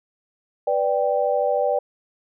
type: chord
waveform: sine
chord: G major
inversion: first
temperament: equal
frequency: 493.9 / 587.3 / 784 Hz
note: B4 / D5 / G5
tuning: 0 / 0 / 0 cents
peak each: -23 / -21 / -24 dBFS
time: 0.67-1.79 s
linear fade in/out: 5 ms
effects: none